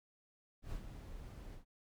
brown noise with ADSR envelope, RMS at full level -42 dBFS, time 0.62-1.65 s, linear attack 100 ms, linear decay 92 ms, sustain -7 dB, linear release 120 ms, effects none

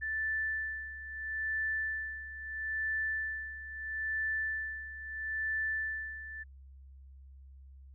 sine tone with tremolo, 1760 Hz, A6, in tune, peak -30 dBFS, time 0.01-6.44 s, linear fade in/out 20 ms, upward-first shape sine, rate 0.76 Hz, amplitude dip 75%, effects added 67 Hz sine -50 dBFS peak until 7.94 s

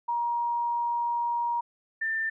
sine tone pair in turn, 947 / 1787.7 Hz, A#5 / A6, +27 / +27 cents, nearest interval major seventh, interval 1100 cents, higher second, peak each -25 / -26 dBFS, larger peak first, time 0.08-1.61 / 2.01-2.3 s, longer first, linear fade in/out 10 ms, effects none

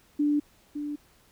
sine tone with echo, 293.7 Hz, D4, in tune, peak -21 dBFS, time 0.19-0.4 s, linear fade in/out 10 ms, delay 560 ms, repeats 1, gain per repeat -9 dB, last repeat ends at 0.96 s, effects pink hiss -61 dBFS RMS until 1.31 s

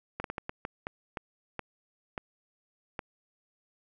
slowing click train, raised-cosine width 0.5 ms, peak -19 dBFS, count 11, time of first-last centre 0.2-2.992 s, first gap 42 ms, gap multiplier 1.39, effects none

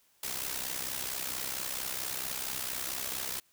white noise with amplitude modulation, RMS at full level -33 dBFS, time 0.23-3.4 s, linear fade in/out 5 ms, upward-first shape sine, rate 64.4 Hz, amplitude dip 70%, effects white hiss -68 dBFS RMS until 3.52 s

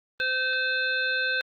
harmonic tone with a mistuned harmonic, 515 Hz, C5, 28 cents flat, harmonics 1 / 3 / 5 / 7 / 8, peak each -35 / -25 / -33 / -34 / -35 dBFS, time 0.2-1.41 s, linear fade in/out 0 ms, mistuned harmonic 5, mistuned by +15 cents, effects Opus 24 kbps

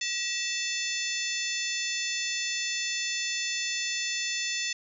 harmonic tone with a mistuned harmonic, 880 Hz, A5, in tune, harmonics 2 / 3 / 4 / 5 / 6 / 7 / 8, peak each -36 / -34 / -36 / -38 / -37 / -36 / -39 dBFS, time 0.01-4.73 s, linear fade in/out 5 ms, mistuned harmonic 2, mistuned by +150 cents, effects none

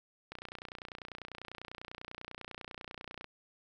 click train, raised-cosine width 0.3 ms, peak -27 dBFS, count 89, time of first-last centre 0.32-3.244 s, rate 30.1 Hz, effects none

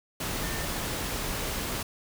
sine tone in noise, 1805 Hz, A6, 44 cents sharp, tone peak -40 dBFS, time 0.43-0.65 s, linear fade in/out 5 ms, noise pink, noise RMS -32 dBFS, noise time 0.2-1.83 s, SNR -11 dB, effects none

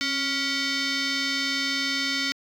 sine tone with frequency modulation, 1108.7 Hz, C#6, in tune, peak -22 dBFS, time 0.01-2.32 s, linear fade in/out 0 ms, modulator 838 Hz, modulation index 5.3, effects tanh soft clip ceiling -21 dBFS

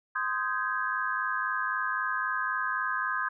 sine chord, Ab major seventh, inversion first, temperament just, 1038.3 / 1245.9 / 1557.4 / 1661.2 Hz, C6 / Eb6 / G6 / Ab6, -14 / +2 / -12 / 0 cents, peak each -33 dBFS, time 0.15-3.29 s, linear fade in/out 10 ms, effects none

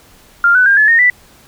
sine tone with pitch steps, 1396.9 / 1497.2 / 1604.6 / 1719.8 / 1843.2 / 1975.5 Hz, F6 / F#6 / G6 / A6 / A#6 / B6, 0 / +20 / +40 / -40 / -20 / 0 cents, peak -6 dBFS, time 0.44-1.1 s, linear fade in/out 2 ms, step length 110 ms, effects pink hiss -45 dBFS RMS until 1.47 s

